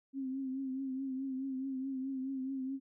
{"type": "tone with vibrato", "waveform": "sine", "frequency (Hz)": 265.5, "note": "C4", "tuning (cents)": 25, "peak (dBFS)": -35, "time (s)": [0.13, 2.8], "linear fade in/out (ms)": 50, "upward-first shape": "triangle", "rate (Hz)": 4.7, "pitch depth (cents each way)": 54, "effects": []}